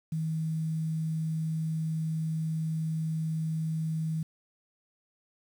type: tone with quantisation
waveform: sine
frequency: 159.3 Hz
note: D#3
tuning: 41 cents sharp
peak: -28 dBFS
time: 0.12-4.23 s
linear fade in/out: 5 ms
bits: 9
effects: none